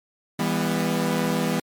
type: chord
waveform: sawtooth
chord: E minor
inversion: none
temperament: equal with one note detuned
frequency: 164.81 / 200.9 / 246.9 Hz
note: E3 / G3 / B3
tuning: 0 / +43 / 0 cents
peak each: -22 dBFS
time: 0.39-1.6 s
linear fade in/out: 5 ms
effects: MP3 96 kbps